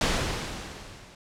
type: noise with level ramp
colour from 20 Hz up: pink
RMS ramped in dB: -23 to -50 dBFS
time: 0.01-1.15 s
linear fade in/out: 2 ms
effects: low-pass 7000 Hz 12 dB/octave